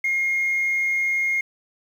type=tone; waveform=sine; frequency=2139 Hz; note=C7; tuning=38 cents sharp; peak=-18 dBFS; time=0.04-1.41 s; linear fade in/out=5 ms; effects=tanh soft clip ceiling -16 dBFS + 8-bit